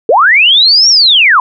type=linear two-way sweep; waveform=sine; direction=up then down; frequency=394.2 to 5680 to 944 Hz; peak=-3 dBFS; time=0.09-1.4 s; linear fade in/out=2 ms; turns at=0.89 s; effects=none